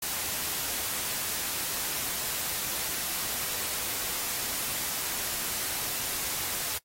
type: noise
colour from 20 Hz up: white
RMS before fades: -32 dBFS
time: 0.02-6.78 s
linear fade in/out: 5 ms
effects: noise-tail reverb RT60 0.1 s tail -19 dB re dry + AAC 48 kbps